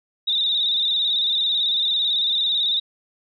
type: tone with vibrato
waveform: sine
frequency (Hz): 3700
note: A#7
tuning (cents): -14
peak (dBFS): -18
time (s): 0.27-2.8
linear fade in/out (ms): 10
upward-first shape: square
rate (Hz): 18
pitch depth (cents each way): 50
effects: none